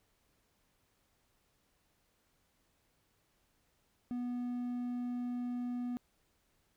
triangle tone, 244.8 Hz, B3, 15 cents flat, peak -33 dBFS, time 4.11-5.97 s, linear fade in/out 0 ms, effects pink hiss -75 dBFS RMS until 6.76 s

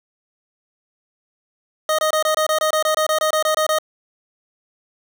25% pulse tone bursts, 622.3 Hz, D#5, in tune, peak -12 dBFS, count 16, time 1.89-3.786 s, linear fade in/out 2 ms, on 96 ms, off 24 ms, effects none

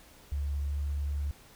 sine tone with pitch glide, 71.3 to 71.92 Hz, C#2 to D2, +49 to -36 cents, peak -29 dBFS, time 0.32-1.31 s, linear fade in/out 0 ms, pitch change +15 cents, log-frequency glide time 0.66-0.72 s, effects pink hiss -56 dBFS RMS until 1.55 s

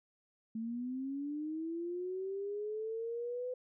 sine linear sweep, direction up, 220 to 506 Hz, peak -36 dBFS, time 0.55-3.54 s, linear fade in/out 5 ms, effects none

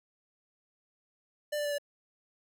square tone with pitch steps, 594 / 588.2 / 582.4 / 576.8 Hz, D5 / D5 / D5 / D5, +20 / +3 / -15 / -31 cents, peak -31 dBFS, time 1.52-1.784 s, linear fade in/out 10 ms, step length 66 ms, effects none

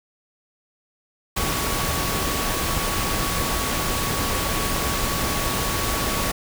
sine tone in noise, 1124 Hz, C#6, 24 cents sharp, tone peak -31 dBFS, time 1.36-6.32 s, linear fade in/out 10 ms, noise pink, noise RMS -24 dBFS, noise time 1.36-6.32 s, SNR -10 dB, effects none

